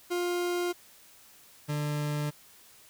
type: tone pair in turn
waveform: 40% pulse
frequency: 352.5 / 148.21 Hz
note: F4 / D3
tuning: +16 / +16 cents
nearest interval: octave + minor third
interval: 1500 cents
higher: first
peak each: -27 / -28 dBFS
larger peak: first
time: 0.1-0.73 / 1.68-2.31 s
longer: neither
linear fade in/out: 20 ms
effects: white hiss -56 dBFS RMS until 2.89 s